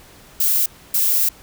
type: noise bursts at uneven times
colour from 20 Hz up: violet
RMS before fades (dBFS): -17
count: 2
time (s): 0.4-0.66 / 0.94-1.29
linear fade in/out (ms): 5
effects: pink hiss -46 dBFS RMS until 1.42 s